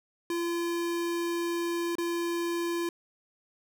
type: tone with dropouts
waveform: square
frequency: 341.7 Hz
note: F4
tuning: 38 cents flat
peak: -29 dBFS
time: 0.3-2.89 s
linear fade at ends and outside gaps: 2 ms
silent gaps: 1.954-1.983 s
effects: none